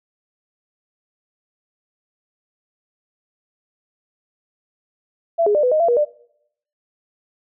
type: tone with pitch steps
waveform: sine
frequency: 670 / 415.3 / 596 / 499.5 / 619 / 678 / 479.9 / 595 Hz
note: E5 / G#4 / D5 / B4 / D#5 / E5 / B4 / D5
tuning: +28 / 0 / +25 / +20 / -9 / +49 / -50 / +22 cents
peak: -13 dBFS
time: 5.38-6.052 s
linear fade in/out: 20 ms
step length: 84 ms
effects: noise-tail reverb RT60 0.7 s tail -21 dB re dry